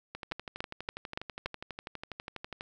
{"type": "two click trains", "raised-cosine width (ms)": 0.3, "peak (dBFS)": [-23, -17], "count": [31, 5], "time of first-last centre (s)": [[0.15, 2.609], [0.32, 1.46]], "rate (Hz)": [12.2, 3.51], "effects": []}